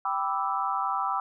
sine chord, E minor seventh, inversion first, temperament equal, 784 / 987.8 / 1174.7 / 1318.5 Hz, G5 / B5 / D6 / E6, 0 / 0 / 0 / 0 cents, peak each -31 dBFS, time 0.05-1.2 s, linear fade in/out 2 ms, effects none

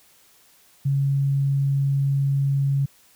sine tone, 138.59 Hz, C#3, in tune, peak -18 dBFS, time 0.85-2.86 s, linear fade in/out 10 ms, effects white hiss -56 dBFS RMS until 3.15 s

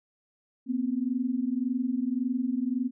sine tone pair together, 239.8 / 261.6 Hz, A#3 / C4, +49 / 0 cents, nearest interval major second, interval 151 cents, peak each -29 / -28 dBFS, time 0.66-2.91 s, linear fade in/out 50 ms, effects none

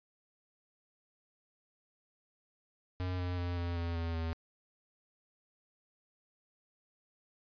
square tone with pitch steps, 91.2 / 89.58 / 87.99 / 86.43 / 84.9 / 83.39 / 81.91 Hz, F#2 / F2 / F2 / F2 / F2 / E2 / E2, -24 / +44 / +13 / -17 / -48 / +21 / -10 cents, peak -34 dBFS, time 3-4.33 s, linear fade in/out 0 ms, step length 190 ms, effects resampled to 11025 Hz

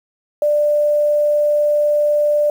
sine tone with quantisation, 592 Hz, D5, 14 cents sharp, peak -12 dBFS, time 0.42-2.5 s, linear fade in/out 2 ms, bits 7, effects none

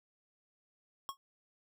square tone with exponential decay, 1094 Hz, C#6, 23 cents flat, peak -34 dBFS, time 1.09-1.17 s, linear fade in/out 0 ms, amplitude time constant 16 ms, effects none

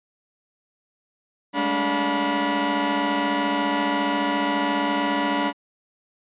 sawtooth tone cluster, 202 / 216.5 / 288.3 / 710 / 975 Hz, G#3 / A3 / D4 / F5 / B5, -48 / -28 / -32 / +28 / -23 cents, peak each -29 / -28 / -20 / -27 / -21 dBFS, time 1.53-5.53 s, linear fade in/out 50 ms, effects resampled to 8000 Hz

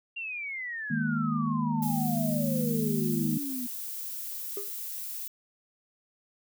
sine exponential sweep, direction down, 2794 to 240 Hz, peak -33 dBFS, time 0.16-3.67 s, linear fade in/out 10 ms
sine chord, D# suspended fourth, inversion none, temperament just, 155.56 / 207.4 / 233.3 Hz, D#3 / G#3 / A#3, 0 / -2 / +2 cents, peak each -31 / -32 / -29 dBFS, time 0.9-3.38 s, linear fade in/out 10 ms
violet noise, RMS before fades -37 dBFS, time 1.82-5.28 s, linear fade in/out 5 ms
triangle tone with exponential decay, 404.8 Hz, G#4, 44 cents flat, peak -29 dBFS, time 4.57-4.74 s, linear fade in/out 2 ms, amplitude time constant 36 ms
effects none

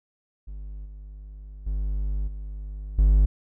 triangle tone with level steps, 50.3 Hz, G1, 45 cents sharp, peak -32 / -36 / -22 / -30 / -12 dBFS, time 0.47-3.26 s, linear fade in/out 10 ms, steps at 0.85 / 1.66 / 2.27 / 2.98 s, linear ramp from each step 10 ms, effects none

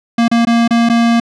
square tone with dropouts, 233.1 Hz, A#3, in tune, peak -9 dBFS, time 0.18-1.2 s, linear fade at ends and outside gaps 5 ms, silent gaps 0.281-0.314 / 0.451-0.47 / 0.678-0.707 / 0.89-0.897 s, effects low-pass 5000 Hz 12 dB/octave

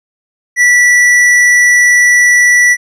triangle tone with hard clipping, 1957 Hz, B6, 16 cents flat, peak -6 dBFS, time 0.56-2.77 s, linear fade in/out 50 ms, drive 12 dB, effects none

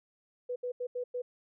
sine tone bursts at uneven times, 493.8 Hz, B4, in tune, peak -32 dBFS, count 5, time 0.49-0.56 / 0.63-0.72 / 0.8-0.87 / 0.95-1.04 / 1.14-1.22 s, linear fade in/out 10 ms, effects none

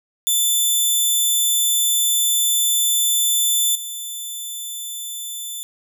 10% pulse tone with level steps, 3520 Hz, A7, in tune, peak -8 / -20 dBFS, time 0.27-5.63 s, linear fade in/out 0 ms, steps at 3.75 s, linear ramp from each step 5 ms, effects none

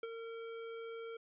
square tone with ADSR envelope, 456.9 Hz, A#4, 35 cents flat, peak -38 dBFS, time 0.03-1.17 s, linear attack 3 ms, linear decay 31 ms, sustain -6 dB, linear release 6 ms, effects resampled to 8000 Hz

